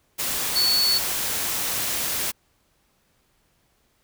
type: tone in noise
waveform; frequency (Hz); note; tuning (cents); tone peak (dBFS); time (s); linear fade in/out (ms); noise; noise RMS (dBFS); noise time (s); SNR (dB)
sine; 4436; C#8; 0; -18; 0.55-0.99; 20; white; -26; 0.18-2.32; +5
effects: pink hiss -66 dBFS RMS until 4.03 s